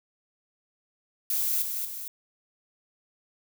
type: noise with echo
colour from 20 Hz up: violet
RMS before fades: -27 dBFS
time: 1.3-1.62 s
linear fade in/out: 2 ms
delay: 230 ms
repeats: 2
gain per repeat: -5 dB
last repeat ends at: 2.08 s
effects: none